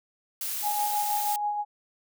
blue noise, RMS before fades -32 dBFS, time 0.41-1.36 s, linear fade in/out 2 ms
sine tone with tremolo, 830.6 Hz, G#5, in tune, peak -24 dBFS, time 0.62-1.65 s, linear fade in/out 50 ms, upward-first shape sine, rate 6.2 Hz, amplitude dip 40%
effects none

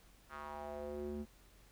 square tone with band-pass filter sweep, 73.42 Hz, D2, in tune, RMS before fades -44 dBFS, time 0.29-1.26 s, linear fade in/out 50 ms, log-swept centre 1400 to 250 Hz, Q 3, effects added 46 Hz sine -64 dBFS peak until 1.71 s + pink hiss -66 dBFS RMS until 1.71 s

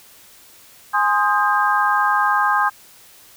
sine chord, Ab major seventh, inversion none, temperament equal with one note detuned, 830.6 / 1046.5 / 1244.5 / 1597.2 Hz, Ab5 / C6 / Eb6 / G6, 0 / 0 / 0 / +32 cents, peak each -20 dBFS, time 0.93-2.7 s, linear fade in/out 20 ms, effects white hiss -47 dBFS RMS until 3.36 s

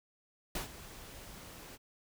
pink noise with ADSR envelope, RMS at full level -36 dBFS, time 0.55-1.78 s, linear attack 4 ms, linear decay 120 ms, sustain -14 dB, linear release 34 ms, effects none

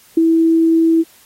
sine tone with ADSR envelope, 327.4 Hz, E4, 12 cents flat, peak -6 dBFS, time 0.17-1.04 s, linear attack 6 ms, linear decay 13 ms, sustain -3 dB, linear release 34 ms, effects white hiss -48 dBFS RMS until 1.25 s + AAC 48 kbps

